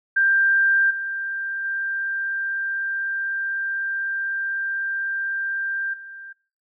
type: tone with level steps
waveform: sine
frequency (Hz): 1584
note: G6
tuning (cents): +18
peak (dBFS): -15 / -25 / -23 / -36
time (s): 0.16-6.33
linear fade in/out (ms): 10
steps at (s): 0.9 / 1.64 / 5.93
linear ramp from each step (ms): 10
effects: noise-tail reverb RT60 0.4 s tail -22 dB re dry